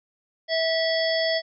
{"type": "harmonic tone with a mistuned harmonic", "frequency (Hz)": 652, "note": "E5", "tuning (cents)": -19, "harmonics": [1, 3, 5, 7, 8], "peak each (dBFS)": [-23, -28, -30, -31, -32], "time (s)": [0.48, 1.42], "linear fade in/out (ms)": 50, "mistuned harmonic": 5, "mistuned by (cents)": 43, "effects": []}